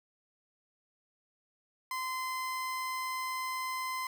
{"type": "tone", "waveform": "30% pulse", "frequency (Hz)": 1032, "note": "C6", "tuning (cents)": -24, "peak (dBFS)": -31, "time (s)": [1.91, 4.07], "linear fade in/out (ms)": 2, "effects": []}